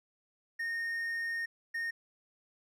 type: tone bursts at uneven times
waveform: triangle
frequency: 1843 Hz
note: A#6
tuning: 20 cents flat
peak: -31 dBFS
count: 2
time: 0.59-1.46 / 1.74-1.91 s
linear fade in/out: 10 ms
effects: none